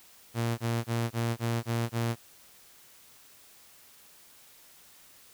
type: tone bursts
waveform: sawtooth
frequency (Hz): 116.54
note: A#2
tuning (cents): 0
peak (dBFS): -23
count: 7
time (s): 0.34-2.158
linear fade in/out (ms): 50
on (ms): 240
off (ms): 23
effects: white hiss -56 dBFS RMS until 5.33 s